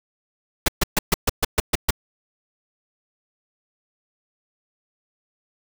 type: noise bursts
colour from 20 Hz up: pink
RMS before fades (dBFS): -17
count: 9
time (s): 0.66-1.907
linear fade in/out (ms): 5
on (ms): 23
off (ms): 130
effects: none